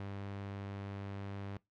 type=tone; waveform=sawtooth; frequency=99.3 Hz; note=G2; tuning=23 cents sharp; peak=-37 dBFS; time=0-1.57 s; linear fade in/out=0 ms; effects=noise-tail reverb RT60 0.2 s tail -23 dB re dry + low-pass 3000 Hz 12 dB/octave